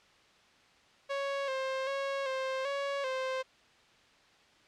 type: tone with pitch steps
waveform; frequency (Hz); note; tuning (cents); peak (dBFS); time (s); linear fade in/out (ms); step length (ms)
sawtooth; 555 / 529 / 550 / 527 / 559 / 522; C#5 / C5 / C#5 / C5 / C#5 / C5; +2 / +19 / -14 / +12 / +14 / -4; -28; 1.09-3.43; 20; 390
effects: white hiss -62 dBFS RMS until 4.67 s + low-pass 4000 Hz 12 dB/octave